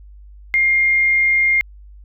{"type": "tone", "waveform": "sine", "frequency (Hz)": 2120, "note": "C7", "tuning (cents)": 22, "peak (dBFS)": -12, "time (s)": [0.54, 1.61], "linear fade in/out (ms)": 0, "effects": ["added 50 Hz sine -38 dBFS peak until 2.04 s"]}